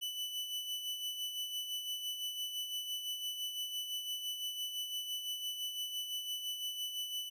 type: tone with tremolo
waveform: 40% pulse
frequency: 2984 Hz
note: F#7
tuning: 14 cents sharp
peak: -35 dBFS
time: 0.01-7.3 s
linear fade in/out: 20 ms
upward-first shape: sine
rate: 5.9 Hz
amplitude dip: 50%
effects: none